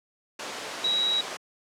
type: tone in noise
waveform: sine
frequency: 3858 Hz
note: B7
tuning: 41 cents flat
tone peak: -22 dBFS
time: 0.84-1.21 s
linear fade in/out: 5 ms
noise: pink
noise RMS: -33 dBFS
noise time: 0.39-1.37 s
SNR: +8 dB
effects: high-pass 400 Hz 12 dB/octave + low-pass 7000 Hz 12 dB/octave